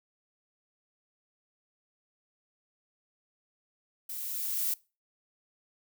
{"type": "noise with level ramp", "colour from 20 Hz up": "violet", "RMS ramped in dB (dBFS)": [-39, -29], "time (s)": [4.09, 4.74], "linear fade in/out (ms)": 5, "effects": ["noise-tail reverb RT60 0.3 s tail -23 dB re dry"]}